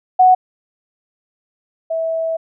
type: tone pair in turn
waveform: sine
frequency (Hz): 740 / 651.8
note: F#5 / E5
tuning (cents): 0 / -20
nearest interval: major second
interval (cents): 220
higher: first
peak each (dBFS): -6 / -17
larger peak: first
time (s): 0.19-0.35 / 1.9-2.37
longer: second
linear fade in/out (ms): 10
effects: none